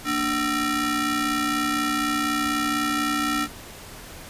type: ring-modulated tone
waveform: sawtooth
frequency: 523.3 Hz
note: C5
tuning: in tune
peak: -15 dBFS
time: 0.04-3.48 s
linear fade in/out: 50 ms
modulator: 817 Hz
effects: pink hiss -41 dBFS RMS until 4.29 s + resampled to 32000 Hz